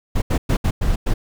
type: noise bursts at uneven times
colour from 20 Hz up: brown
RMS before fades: -17 dBFS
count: 6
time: 0.15-0.22 / 0.3-0.38 / 0.49-0.57 / 0.64-0.71 / 0.81-0.96 / 1.06-1.14 s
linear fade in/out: 10 ms
effects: none